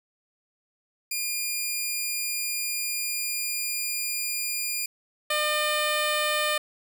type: tone pair in turn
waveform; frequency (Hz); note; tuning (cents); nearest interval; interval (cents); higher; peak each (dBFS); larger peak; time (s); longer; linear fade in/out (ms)
10% pulse; 2415 / 603.8; D7 / D5; +48 / +48; 2 octaves; 2400; first; -18 / -15; second; 1.11-4.86 / 5.3-6.58; first; 5
effects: none